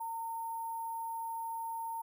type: tone with sample-and-hold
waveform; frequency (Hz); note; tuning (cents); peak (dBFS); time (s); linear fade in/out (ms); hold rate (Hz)
sine; 913; A#5; -36; -36; 0-2.02; 10; 11025
effects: none